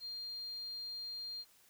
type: tone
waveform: sine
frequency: 4200 Hz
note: C8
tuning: 6 cents sharp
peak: -40 dBFS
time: 0-1.45 s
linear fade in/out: 50 ms
effects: tanh soft clip ceiling -36 dBFS + white hiss -66 dBFS RMS until 1.69 s